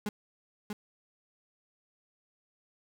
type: tone with echo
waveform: 35% pulse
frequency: 208.4 Hz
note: G#3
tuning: 6 cents sharp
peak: -29 dBFS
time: 0.06-0.09 s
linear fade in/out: 2 ms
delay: 640 ms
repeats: 1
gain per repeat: -4 dB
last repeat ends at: 0.73 s
effects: none